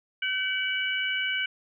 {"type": "tone cluster", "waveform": "sine", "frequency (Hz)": [1528, 2288, 2955], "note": ["G6", "D7", "F#7"], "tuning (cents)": [-45, -46, -3], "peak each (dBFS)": [-30, -30, -30], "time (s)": [0.22, 1.46], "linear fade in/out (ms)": 5, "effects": []}